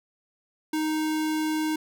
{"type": "tone", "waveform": "square", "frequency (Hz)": 311.1, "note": "D#4", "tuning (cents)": 0, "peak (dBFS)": -25, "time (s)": [0.73, 1.76], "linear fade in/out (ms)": 5, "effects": []}